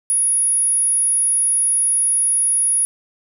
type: tone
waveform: sine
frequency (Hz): 10370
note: E9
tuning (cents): -29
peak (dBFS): -14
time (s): 0.1-2.85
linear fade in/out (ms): 0
effects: 7-bit